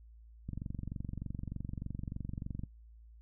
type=click train; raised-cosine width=5 ms; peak=-27 dBFS; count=51; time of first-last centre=0.49-2.636 s; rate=23.3 Hz; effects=noise-tail reverb RT60 0.1 s tail -19 dB re dry + added 56 Hz sine -53 dBFS peak until 3.21 s